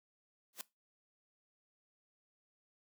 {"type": "noise with exponential growth", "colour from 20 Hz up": "white", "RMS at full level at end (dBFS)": -38, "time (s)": [0.53, 0.61], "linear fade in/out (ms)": 1, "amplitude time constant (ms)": 16, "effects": ["noise-tail reverb RT60 0.2 s tail -19 dB re dry", "high-pass 200 Hz 12 dB/octave"]}